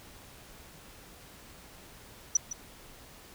sine tone with echo, 5920 Hz, F#8, in tune, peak -19 dBFS, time 2.35-2.37 s, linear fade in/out 5 ms, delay 160 ms, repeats 1, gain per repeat -13 dB, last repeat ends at 2.53 s, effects pink hiss -52 dBFS RMS until 3.34 s

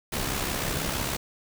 pink noise with amplitude modulation, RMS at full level -27 dBFS, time 0.12-1.17 s, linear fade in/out 10 ms, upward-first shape sine, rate 66.3 Hz, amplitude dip 50%, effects none

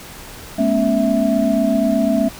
sine tone cluster, 211.3 / 239.4 / 274.9 / 657 Hz, G#3 / A#3 / C#4 / E5, +30 / +46 / -14 / -6 cents, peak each -19 dBFS, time 0.58-2.29 s, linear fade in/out 10 ms, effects pink hiss -36 dBFS RMS until 2.39 s

